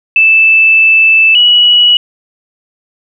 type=tone pair in turn; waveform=sine; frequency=2637 / 2928 Hz; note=E7 / F#7; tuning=0 / -19 cents; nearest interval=major second; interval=181 cents; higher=second; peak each=-3 dBFS; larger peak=neither; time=0.16-1.35 / 1.35-1.97 s; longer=first; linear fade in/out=2 ms; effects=none